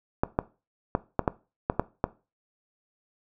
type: clicks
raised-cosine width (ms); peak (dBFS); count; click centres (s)
1; -8; 8; 0.235 / 0.389 / 0.951 / 1.193 / 1.278 / 1.699 / 1.796 / 2.041
effects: noise-tail reverb RT60 0.3 s tail -18 dB re dry